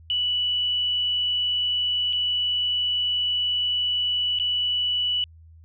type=tone with dropouts; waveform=sine; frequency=2957 Hz; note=F#7; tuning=2 cents flat; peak=-21 dBFS; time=0.1-5.24 s; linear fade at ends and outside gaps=1 ms; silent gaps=2.127-2.131 / 4.388-4.398 s; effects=added 81 Hz sine -46 dBFS peak until 5.64 s